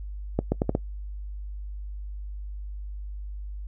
accelerating click train, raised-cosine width 2 ms, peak -9 dBFS, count 5, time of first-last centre 0.39-0.751 s, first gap 130 ms, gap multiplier 0.76, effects noise-tail reverb RT60 0.1 s tail -22 dB re dry + added 50 Hz sine -33 dBFS peak until 3.67 s

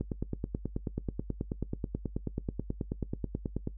click train, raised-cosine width 3 ms, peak -19 dBFS, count 35, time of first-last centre 0.01-3.674 s, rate 9.28 Hz, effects noise-tail reverb RT60 0.1 s tail -19 dB re dry + added 50 Hz sine -42 dBFS peak until 3.77 s

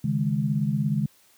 sine chord, C# suspended second, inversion none, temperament equal, 138.59 / 155.56 / 207.7 Hz, C#3 / D#3 / G#3, 0 / 0 / 0 cents, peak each -26 dBFS, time 0.04-1.06 s, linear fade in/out 5 ms, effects white hiss -59 dBFS RMS until 1.37 s + high-pass 60 Hz 12 dB/octave

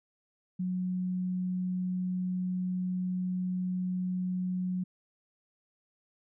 sine tone, 182.8 Hz, F#3, 21 cents flat, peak -29 dBFS, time 0.59-4.84 s, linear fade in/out 10 ms, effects none

